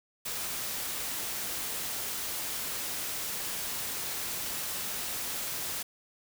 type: noise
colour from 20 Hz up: white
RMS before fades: -35 dBFS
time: 0.25-5.83 s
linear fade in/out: 10 ms
effects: none